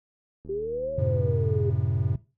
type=click train; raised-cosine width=3 ms; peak=-33 dBFS; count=67; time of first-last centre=0.45-1.298 s; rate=77.8 Hz
type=linear two-way sweep; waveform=sine; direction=up then down; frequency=382.2 to 552 to 400.2 Hz; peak=-27 dBFS; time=0.49-1.7 s; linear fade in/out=5 ms; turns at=0.93 s
type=chord; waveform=triangle; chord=F# diminished; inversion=none; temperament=just; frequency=92.5 / 111 / 133.2 Hz; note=F#2 / A2 / C3; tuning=0 / +16 / +31 cents; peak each=-25 / -25 / -25 dBFS; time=0.98-2.16 s; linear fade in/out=5 ms
effects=noise-tail reverb RT60 0.3 s tail -18 dB re dry